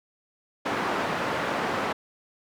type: band-pass noise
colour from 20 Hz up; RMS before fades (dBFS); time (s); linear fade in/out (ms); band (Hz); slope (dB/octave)
white; -28; 0.65-1.93; 10; 150 to 1300; 12
effects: none